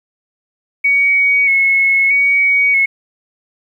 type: tone with vibrato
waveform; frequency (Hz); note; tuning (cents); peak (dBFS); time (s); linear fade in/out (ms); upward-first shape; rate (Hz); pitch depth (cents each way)
sine; 2217; C#7; 0; -9; 0.84-2.86; 10; square; 0.79; 25
effects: 8-bit